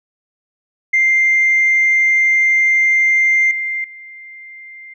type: tone with level steps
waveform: sine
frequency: 2096 Hz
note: C7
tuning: 2 cents sharp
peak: -9 / -18 / -33 dBFS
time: 0.93-4.94 s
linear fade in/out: 10 ms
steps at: 3.51 / 3.84 s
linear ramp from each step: 2 ms
effects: tanh soft clip ceiling -6 dBFS